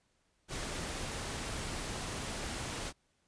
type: noise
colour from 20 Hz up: pink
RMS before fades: -39 dBFS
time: 0.48-2.93 s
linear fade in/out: 50 ms
effects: pink hiss -75 dBFS RMS until 3.27 s + resampled to 22050 Hz